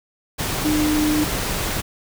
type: tone in noise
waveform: sine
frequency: 303 Hz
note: D#4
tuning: 46 cents flat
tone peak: -17 dBFS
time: 0.64-1.25 s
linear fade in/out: 20 ms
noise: pink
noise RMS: -24 dBFS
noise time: 0.38-1.82 s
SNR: +4 dB
effects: none